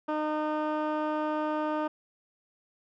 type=tone with low-pass filter; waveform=15% pulse; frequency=305.7 Hz; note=D#4; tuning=30 cents flat; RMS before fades=-30 dBFS; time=0.08-1.88 s; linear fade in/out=10 ms; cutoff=1500 Hz; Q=0.87; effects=none